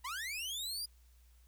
sawtooth linear sweep, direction up, 932.3 to 4935 Hz, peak -35 dBFS, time 0.04-0.86 s, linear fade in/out 10 ms, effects added 60 Hz sine -60 dBFS peak until 1.47 s + white hiss -72 dBFS RMS until 1.47 s

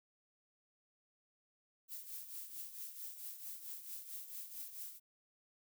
violet noise with tremolo, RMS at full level -45 dBFS, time 1.88-5 s, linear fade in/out 50 ms, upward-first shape triangle, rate 4.5 Hz, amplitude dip 70%, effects none

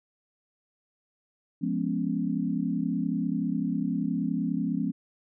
sine chord, C# dominant seventh, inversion first, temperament equal with one note detuned, 173.31 / 207.7 / 246.9 / 277.2 Hz, E#3 / G#3 / B3 / C#4, -13 / 0 / 0 / 0 cents, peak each -31 dBFS, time 1.61-4.92 s, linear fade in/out 20 ms, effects none

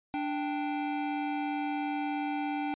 square tone pair together, 293.7 / 784 Hz, D4 / G5, 0 / 0 cents, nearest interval octave + perfect fourth, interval 1700 cents, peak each -33 / -35 dBFS, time 0.14-2.74 s, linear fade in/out 0 ms, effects resampled to 8000 Hz

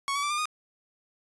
sawtooth tone with pitch steps, 1108.7 / 1138.6 / 1169.2 / 1200.7 / 1233 Hz, C#6 / C#6 / D6 / D6 / D#6, 0 / +46 / -8 / +38 / -16 cents, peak -23 dBFS, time 0.08-0.455 s, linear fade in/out 0 ms, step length 75 ms, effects resampled to 24000 Hz

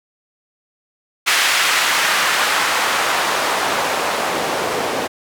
white noise with band-pass filter sweep, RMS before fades -18 dBFS, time 1.26-5.08 s, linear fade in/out 20 ms, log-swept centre 2000 to 470 Hz, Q 0.94, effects none

